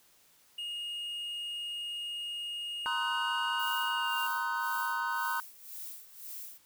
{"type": "tone with pitch glide", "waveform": "triangle", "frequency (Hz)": [2856, 2807], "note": ["F7", "F7"], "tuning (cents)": [38, 8], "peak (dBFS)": -34, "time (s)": [0.58, 4.27], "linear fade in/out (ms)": 5, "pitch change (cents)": -30, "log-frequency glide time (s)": [3.95, 4.12]}
{"type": "chord", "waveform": "triangle", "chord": "C half-diminished seventh", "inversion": "third", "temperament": "just", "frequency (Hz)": [941.9, 1046.5, 1255.8, 1507], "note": ["Bb5", "C6", "Eb6", "Gb6"], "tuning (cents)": [18, 0, 16, 31], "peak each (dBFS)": [-33, -36, -36, -33], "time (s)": [2.86, 5.4], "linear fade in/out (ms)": 0}
{"type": "noise with tremolo", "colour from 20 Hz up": "violet", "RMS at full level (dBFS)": -42, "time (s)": [3.59, 6.58], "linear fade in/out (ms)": 5, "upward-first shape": "sine", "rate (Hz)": 1.9, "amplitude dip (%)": 80}
{"effects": ["white hiss -64 dBFS RMS until 6.65 s"]}